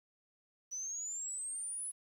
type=exponential sweep; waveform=sine; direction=up; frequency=5920 to 10340 Hz; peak=-38 dBFS; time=0.71-1.92 s; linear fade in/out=20 ms; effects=11-bit